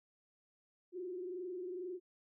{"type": "tone with frequency modulation", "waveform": "sine", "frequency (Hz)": 362.4, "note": "F#4", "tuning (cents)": -36, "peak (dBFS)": -40, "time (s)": [0.92, 2], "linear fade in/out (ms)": 50, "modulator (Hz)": 22.2, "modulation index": 0.75, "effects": []}